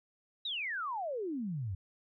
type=exponential sweep; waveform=sine; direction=down; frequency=3945 to 87.31 Hz; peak=-34 dBFS; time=0.45-1.75 s; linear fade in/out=5 ms; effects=none